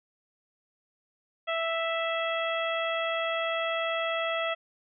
harmonic tone, 659.3 Hz, E5, in tune, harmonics 1 / 2 / 3 / 4 / 5, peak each -30 / -33 / -35 / -36 / -37 dBFS, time 1.47-4.55 s, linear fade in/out 20 ms, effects none

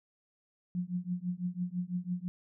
sine tone with tremolo, 178.7 Hz, F3, 40 cents sharp, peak -28 dBFS, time 0.75-2.28 s, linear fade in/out 0 ms, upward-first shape triangle, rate 6 Hz, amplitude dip 100%, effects none

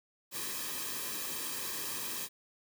white noise with comb filter, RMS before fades -38 dBFS, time 0.31-2.29 s, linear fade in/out 50 ms, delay 1.4 ms, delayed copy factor -0.7, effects none

